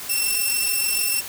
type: tone with amplitude modulation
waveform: 5% pulse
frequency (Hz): 2697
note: E7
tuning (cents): +39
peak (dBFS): -9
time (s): 0.09-1.21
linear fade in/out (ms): 10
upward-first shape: sine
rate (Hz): 46.7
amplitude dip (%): 40
effects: white hiss -34 dBFS RMS until 1.28 s